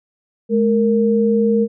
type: tone pair together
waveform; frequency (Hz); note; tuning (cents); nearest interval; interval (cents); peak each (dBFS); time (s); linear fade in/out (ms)
sine; 212.3 / 463; G#3 / A#4; +38 / -12; octave + minor second; 1350; -15; 0.49-1.68; 50
effects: none